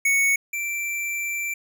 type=tone pair in turn; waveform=square; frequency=2219 / 2345 Hz; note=C#7 / D7; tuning=+1 / -3 cents; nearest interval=minor second; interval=96 cents; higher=second; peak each=-18 / -26 dBFS; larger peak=first; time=0.05-0.36 / 0.53-1.54 s; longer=second; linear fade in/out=5 ms; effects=none